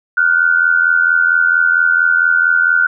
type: tone pair together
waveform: sine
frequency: 1419.6 / 1504 Hz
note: F6 / F#6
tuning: +28 / +28 cents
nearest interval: minor second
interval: 100 cents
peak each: -12 dBFS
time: 0.17-2.87 s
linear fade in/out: 5 ms
effects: none